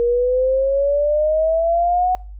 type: exponential sweep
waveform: sine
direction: up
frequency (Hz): 470.8 to 740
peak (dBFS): -14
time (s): 0-2.15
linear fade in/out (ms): 0
effects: noise-tail reverb RT60 0.4 s tail -25 dB re dry + added 50 Hz sine -32 dBFS peak until 2.39 s